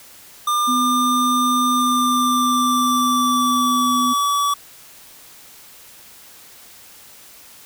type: tone with pitch glide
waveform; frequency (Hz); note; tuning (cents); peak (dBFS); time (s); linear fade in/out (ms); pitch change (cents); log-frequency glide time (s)
square; 1200 to 1144.5; D6 to D6; +37 to -45; -17; 0.47-4.54; 5; -82; 1.76-3.96
type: tone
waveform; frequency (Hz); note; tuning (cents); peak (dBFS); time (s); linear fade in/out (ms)
sine; 249.9; B3; +21; -20; 0.67-4.14; 20
effects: white hiss -44 dBFS RMS until 7.65 s